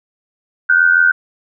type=tone pair together; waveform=sine; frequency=1445.1 / 1531 Hz; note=F#6 / G6; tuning=-41 / -41 cents; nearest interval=minor second; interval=100 cents; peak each=-11 dBFS; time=0.69-1.12 s; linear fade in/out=10 ms; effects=none